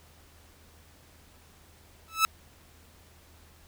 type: tone with exponential growth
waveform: sawtooth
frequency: 1307 Hz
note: E6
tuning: 15 cents flat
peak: -13 dBFS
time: 2.08-2.25 s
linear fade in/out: 0 ms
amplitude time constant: 36 ms
effects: added 79 Hz sine -58 dBFS peak until 3.67 s + pink hiss -58 dBFS RMS until 3.67 s